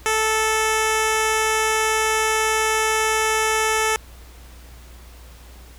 10% pulse tone with low-pass filter, 438.3 Hz, A4, 7 cents flat, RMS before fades -20 dBFS, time 0.06-3.96 s, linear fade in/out 0 ms, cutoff 9700 Hz, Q 1.6, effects added 60 Hz sine -41 dBFS peak until 5.78 s + pink hiss -48 dBFS RMS until 5.78 s

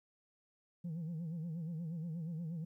sine tone with vibrato, 164.81 Hz, E3, in tune, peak -36 dBFS, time 0.84-2.65 s, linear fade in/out 10 ms, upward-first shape sine, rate 8.4 Hz, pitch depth 110 cents each way, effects tanh soft clip ceiling -37 dBFS + 13-bit

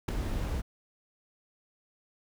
brown noise with ADSR envelope, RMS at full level -22 dBFS, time 0.08-0.62 s, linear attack 8 ms, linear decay 4 ms, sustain -10 dB, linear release 23 ms, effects none

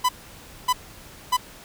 45% pulse tone bursts, 1000 Hz, B5, 21 cents sharp, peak -17 dBFS, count 3, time 0.04-1.37 s, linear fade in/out 10 ms, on 50 ms, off 590 ms, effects pink hiss -45 dBFS RMS until 1.64 s

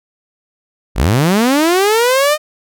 sawtooth linear sweep, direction up, 40.35 to 619 Hz, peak -6 dBFS, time 0.95-2.38 s, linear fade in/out 50 ms, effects none

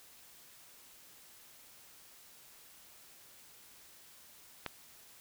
click, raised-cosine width 0.3 ms, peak -20 dBFS, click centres 4.663 s, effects white hiss -58 dBFS RMS until 5.2 s

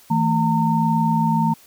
sine tone cluster, 161.8 / 223.1 / 913 Hz, E3 / A3 / A#5, -32 / +24 / -36 cents, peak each -20 dBFS, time 0.1-1.54 s, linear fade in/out 10 ms, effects white hiss -50 dBFS RMS until 1.66 s

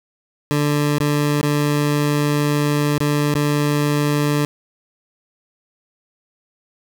20% pulse tone with dropouts, 146.83 Hz, D3, in tune, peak -11 dBFS, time 0.51-4.45 s, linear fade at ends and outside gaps 0 ms, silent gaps 0.984-1.002 / 1.413-1.43 / 2.981-3.004 / 3.341-3.352 s, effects none

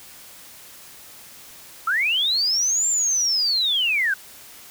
sine linear two-way sweep, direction up then down, 1263 to 7400 to 1488 Hz, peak -18 dBFS, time 1.87-4.14 s, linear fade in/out 5 ms, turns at 2.88 s, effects white hiss -44 dBFS RMS until 4.7 s

